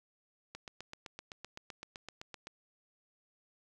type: click train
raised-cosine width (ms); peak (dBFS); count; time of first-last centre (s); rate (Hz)
0.2; -27; 16; 0.55-2.471; 7.81
effects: none